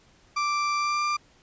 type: tone with pitch glide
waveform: 35% pulse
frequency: 1174.7 to 1189 Hz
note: D6 to D6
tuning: 0 to +21 cents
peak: -22 dBFS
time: 0.36-1.17 s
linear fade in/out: 10 ms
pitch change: +21 cents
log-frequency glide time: 0.78-1.03 s
effects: pink hiss -59 dBFS RMS until 1.42 s + resampled to 16000 Hz